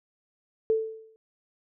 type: tone with exponential decay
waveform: sine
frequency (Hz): 442.4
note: A4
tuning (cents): +9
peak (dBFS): -18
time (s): 0.7-1.16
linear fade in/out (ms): 0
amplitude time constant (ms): 100
effects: none